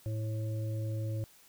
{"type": "harmonic tone", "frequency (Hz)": 109.3, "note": "A2", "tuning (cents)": -11, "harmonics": [1, 3, 5], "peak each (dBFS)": [-32, -45, -45], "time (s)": [0.06, 1.24], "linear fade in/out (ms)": 0, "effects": ["white hiss -60 dBFS RMS until 1.48 s"]}